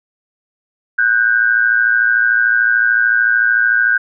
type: tone pair together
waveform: sine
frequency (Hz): 1480 / 1593.5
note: F#6 / G6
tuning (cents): 0 / +28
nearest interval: minor second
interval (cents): 128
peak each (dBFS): -13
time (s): 0.98-3.98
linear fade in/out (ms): 10
effects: none